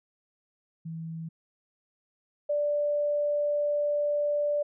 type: tone pair in turn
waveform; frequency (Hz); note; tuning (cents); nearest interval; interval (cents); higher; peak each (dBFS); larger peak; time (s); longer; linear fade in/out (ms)
sine; 163 / 586.4; E3 / D5; -19 / -3; octave + minor seventh; 2216; second; -34 / -24; second; 0.85-1.29 / 2.49-4.63; second; 10
effects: none